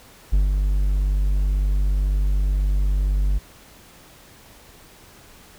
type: tone with ADSR envelope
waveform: triangle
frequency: 49 Hz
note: G1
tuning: in tune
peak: -11 dBFS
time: 0.32-3.39 s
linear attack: 16 ms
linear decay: 140 ms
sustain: -4 dB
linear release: 17 ms
effects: pink hiss -48 dBFS RMS until 5.58 s